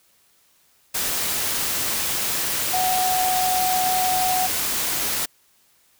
sine tone in noise, 740 Hz, F#5, in tune, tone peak -20 dBFS, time 2.73-4.47 s, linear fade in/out 10 ms, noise white, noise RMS -24 dBFS, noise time 0.94-5.26 s, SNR +1 dB, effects white hiss -60 dBFS RMS until 5.99 s

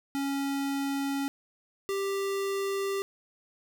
square tone pair in turn, 277.2 / 393.5 Hz, C#4 / G4, 0 / +7 cents, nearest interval tritone, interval 607 cents, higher second, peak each -29 / -29 dBFS, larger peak neither, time 0.15-1.28 / 1.89-3.02 s, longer neither, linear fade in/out 0 ms, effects none

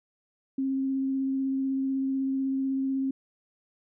sine tone with vibrato, 268 Hz, C4, 42 cents sharp, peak -25 dBFS, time 0.58-3.11 s, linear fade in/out 5 ms, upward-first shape sine, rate 16 Hz, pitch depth 10 cents each way, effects none

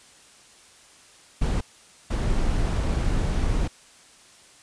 brown noise bursts at uneven times, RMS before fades -23 dBFS, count 2, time 1.41-1.61 / 2.1-3.68 s, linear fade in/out 10 ms, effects white hiss -52 dBFS RMS until 4.62 s + resampled to 22050 Hz

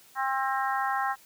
harmonic tone, 266.4 Hz, C4, 31 cents sharp, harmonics 3 / 4 / 5 / 6 / 7, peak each -29 / -31 / -33 / -35 / -36 dBFS, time 0.15-1.16 s, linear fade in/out 50 ms, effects white hiss -56 dBFS RMS until 1.25 s

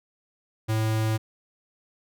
square tone, 110 Hz, A2, in tune, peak -23 dBFS, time 0.68-1.18 s, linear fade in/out 20 ms, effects none

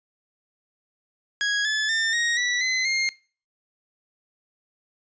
sawtooth tone with pitch steps, 1656 / 1726.3 / 1799.6 / 1876.1 / 1955.7 / 2039 / 2125 Hz, G#6 / A6 / A6 / A#6 / B6 / C7 / C7, -5 / -33 / +39 / +11 / -17 / -45 / +26 cents, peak -18 dBFS, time 1.41-3.09 s, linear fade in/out 0 ms, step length 240 ms, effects noise-tail reverb RT60 0.4 s tail -22 dB re dry + resampled to 16000 Hz

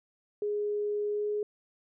sine tone with pitch glide, 415.3 to 417.9 Hz, G#4 to G#4, 0 to +11 cents, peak -28 dBFS, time 0.42-1.43 s, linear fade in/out 2 ms, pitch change +11 cents, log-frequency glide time 1.1-1.28 s, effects none

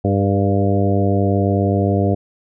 harmonic tone with a mistuned harmonic, 99.4 Hz, G2, 25 cents sharp, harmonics 1 / 2 / 3 / 4 / 5 / 6 / 7, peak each -17 / -20 / -22 / -23 / -24 / -25 / -25 dBFS, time 0.04-2.15 s, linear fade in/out 10 ms, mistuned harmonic 5, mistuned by -27 cents, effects none

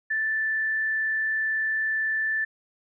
sine tone with frequency modulation, 1760 Hz, A6, in tune, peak -23 dBFS, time 0.1-2.45 s, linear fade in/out 10 ms, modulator 38 Hz, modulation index 0.35, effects none

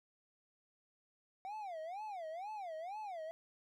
triangle tone with vibrato, 738 Hz, F#5, 5 cents flat, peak -40 dBFS, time 1.45-3.31 s, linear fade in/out 0 ms, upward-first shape sine, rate 2.1 Hz, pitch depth 280 cents each way, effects none

